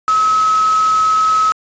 sine tone in noise, 1285 Hz, E6, 45 cents flat, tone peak -10 dBFS, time 0.08-1.52 s, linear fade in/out 0 ms, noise white, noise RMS -26 dBFS, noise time 0.08-1.52 s, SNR +13 dB, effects resampled to 16000 Hz

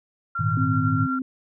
sine tone with tremolo, 1374 Hz, F6, 29 cents flat, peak -24 dBFS, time 0.35-1.19 s, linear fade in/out 5 ms, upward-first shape triangle, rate 8 Hz, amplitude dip 45%
sine chord, Ab suspended second, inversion none, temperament equal, 103.83 / 116.54 / 155.56 Hz, Ab2 / Bb2 / Eb3, 0 / 0 / 0 cents, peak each -25 dBFS, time 0.39-1.07 s, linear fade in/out 10 ms
sine tone with vibrato, 261.6 Hz, C4, in tune, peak -24 dBFS, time 0.57-1.22 s, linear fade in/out 2 ms, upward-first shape triangle, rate 2.8 Hz, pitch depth 12 cents each way
effects none

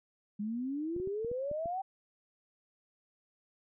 sine exponential sweep, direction up, 201.9 to 784 Hz, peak -33 dBFS, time 0.39-1.82 s, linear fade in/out 10 ms
clicks, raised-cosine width 3 ms, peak -32 dBFS, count 7, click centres 0.964 / 1 / 1.074 / 1.247 / 1.315 / 1.514 / 1.658 s
effects none

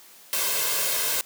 white noise with comb filter, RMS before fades -25 dBFS, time 0.33-1.21 s, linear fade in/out 0 ms, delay 1.9 ms, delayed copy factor +0.75, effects white hiss -50 dBFS RMS until 1.25 s + high-pass 200 Hz 12 dB/octave

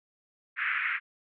pink band-pass noise, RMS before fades -30 dBFS, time 0.56-1 s, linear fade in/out 50 ms, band 1400 to 2400 Hz, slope 48 dB/octave, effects none

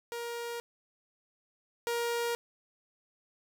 sawtooth tone pair in turn, 471.5 / 471.5 Hz, A#4 / A#4, +20 / +20 cents, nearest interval unison, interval 0 cents, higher neither, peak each -32 / -26 dBFS, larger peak second, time 0.12-0.6 / 1.87-2.35 s, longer neither, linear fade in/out 0 ms, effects none

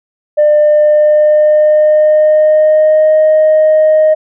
sine tone with pitch glide, 599 to 621.6 Hz, D5 to D#5, +34 to -2 cents, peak -3 dBFS, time 0.37-4.15 s, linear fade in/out 20 ms, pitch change +64 cents, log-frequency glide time 0.59-3.15 s, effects tanh soft clip ceiling -2 dBFS

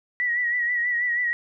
sine tone with vibrato, 1932 Hz, B6, 39 cents flat, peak -21 dBFS, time 0.2-1.33 s, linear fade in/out 0 ms, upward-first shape sine, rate 6.2 Hz, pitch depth 47 cents each way, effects none

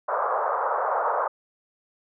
white band-pass noise, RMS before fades -25 dBFS, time 0.08-1.28 s, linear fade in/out 10 ms, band 480 to 1300 Hz, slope 48 dB/octave, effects none

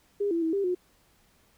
sine tone with pitch steps, 405.9 / 335.5 / 323.6 / 396.9 / 360.5 Hz, G#4 / E4 / E4 / G4 / F#4, -40 / +31 / -32 / +22 / -45 cents, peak -24 dBFS, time 0.2-0.75 s, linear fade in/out 10 ms, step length 110 ms, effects pink hiss -64 dBFS RMS until 1.57 s

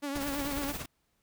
sawtooth tone with vibrato, 282.3 Hz, C#4, 32 cents sharp, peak -29 dBFS, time 0.02-0.73 s, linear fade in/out 20 ms, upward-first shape triangle, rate 9.1 Hz, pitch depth 64 cents each way
pink noise with tremolo, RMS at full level -37 dBFS, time 0.15-0.86 s, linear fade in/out 5 ms, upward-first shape sine, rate 17 Hz, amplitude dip 65%
violet noise, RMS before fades -43 dBFS, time 0.19-0.82 s, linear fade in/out 50 ms
effects pink hiss -75 dBFS RMS until 1.22 s

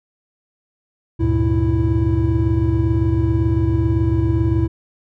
triangle tone cluster, 73.5 / 100.8 / 118.8 / 329.3 Hz, D2 / G2 / A#2 / E4, +2 / +49 / +33 / -2 cents, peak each -18 dBFS, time 1.19-4.68 s, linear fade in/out 20 ms, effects none

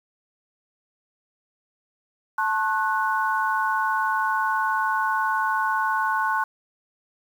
sine chord, F# minor, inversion first, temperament equal with one note detuned, 880 / 1081.5 / 1480 Hz, A5 / C#6 / F#6, 0 / -43 / 0 cents, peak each -25 dBFS, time 2.38-6.44 s, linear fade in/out 5 ms, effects 8-bit

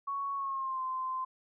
sine tone with pitch glide, 1112 to 1037.5 Hz, C#6 to C6, +5 to -15 cents, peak -32 dBFS, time 0.07-1.25 s, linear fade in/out 10 ms, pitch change -120 cents, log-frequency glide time 0.35-0.82 s, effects none

